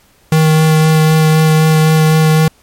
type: tone with vibrato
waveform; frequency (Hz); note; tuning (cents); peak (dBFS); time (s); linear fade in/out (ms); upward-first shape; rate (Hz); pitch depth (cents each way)
square; 157.2; D#3; +18; -7; 0.32-2.48; 2; sine; 3.9; 10
effects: pink hiss -50 dBFS RMS until 2.62 s + MP3 64 kbps